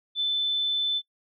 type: tone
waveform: sine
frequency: 3520 Hz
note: A7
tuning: in tune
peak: -23 dBFS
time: 0.15-1.02 s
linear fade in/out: 50 ms
effects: noise-tail reverb RT60 0.1 s tail -26 dB re dry